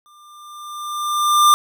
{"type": "tone with exponential growth", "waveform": "square", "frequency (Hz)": 1194, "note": "D6", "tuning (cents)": 28, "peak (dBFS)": -8, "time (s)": [0.06, 1.54], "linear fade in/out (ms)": 0, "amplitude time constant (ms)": 320, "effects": []}